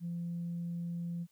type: tone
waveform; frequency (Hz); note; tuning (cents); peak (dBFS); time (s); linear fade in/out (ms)
sine; 171.3; F3; -33; -34; 0-1.27; 50
effects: tanh soft clip ceiling -31 dBFS + white hiss -73 dBFS RMS until 1.31 s